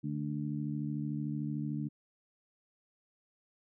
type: harmonic tone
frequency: 73.42 Hz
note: D2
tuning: in tune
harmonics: 2 / 3 / 4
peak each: -36 / -38 / -39 dBFS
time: 0.03-1.89 s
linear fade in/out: 20 ms
effects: none

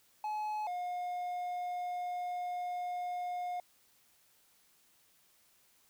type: tone pair in turn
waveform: triangle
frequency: 851 / 715.6 Hz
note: G#5 / F5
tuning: +42 / +42 cents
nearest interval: minor third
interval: 300 cents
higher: first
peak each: -32 / -33 dBFS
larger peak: first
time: 0.24-0.67 / 0.67-3.6 s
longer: second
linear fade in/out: 2 ms
effects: white hiss -68 dBFS RMS until 5.89 s

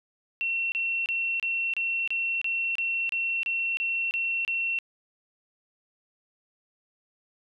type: tone bursts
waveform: sine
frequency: 2716 Hz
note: F7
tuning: 49 cents flat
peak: -25 dBFS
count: 13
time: 0.41-4.788 s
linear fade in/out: 0 ms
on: 310 ms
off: 29 ms
effects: none

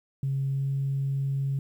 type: tone with pitch glide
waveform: sine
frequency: 136.3 to 137.25 Hz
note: C#3 to C#3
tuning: -29 to -17 cents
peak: -24 dBFS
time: 0.23-1.59 s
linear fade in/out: 2 ms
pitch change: +12 cents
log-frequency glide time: 0.51-0.66 s
effects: tanh soft clip ceiling -20 dBFS + 10-bit

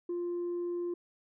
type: tone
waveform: sine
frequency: 349.2 Hz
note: F4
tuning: in tune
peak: -30 dBFS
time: 0.09-0.94 s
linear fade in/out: 5 ms
effects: tanh soft clip ceiling -30 dBFS

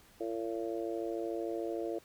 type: harmonic tone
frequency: 113.3 Hz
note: A#2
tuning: 49 cents flat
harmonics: 3 / 4 / 5 / 6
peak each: -37 / -39 / -41 / -43 dBFS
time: 0.2-1.99 s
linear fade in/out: 10 ms
effects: pink hiss -61 dBFS RMS until 2.04 s

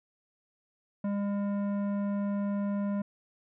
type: tone with tanh clipping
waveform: sine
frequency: 201.9 Hz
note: G#3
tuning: 49 cents flat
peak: -30 dBFS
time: 1.04-3.02 s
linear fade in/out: 5 ms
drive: 13 dB
effects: none

